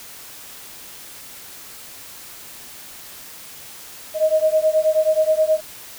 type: beating tone pair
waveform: sine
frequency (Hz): 622.3 / 631.7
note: D#5 / D#5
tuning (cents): 0 / +26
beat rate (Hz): 9.4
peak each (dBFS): -17 / -18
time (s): 4.14-5.61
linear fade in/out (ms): 50
effects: white hiss -39 dBFS RMS until 5.98 s